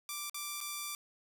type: tone with dropouts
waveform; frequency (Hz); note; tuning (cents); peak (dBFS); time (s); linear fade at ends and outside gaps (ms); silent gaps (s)
5% pulse; 1174.7; D6; 0; -26; 0.09-0.95; 1; 0.297-0.344 / 0.605-0.611
effects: none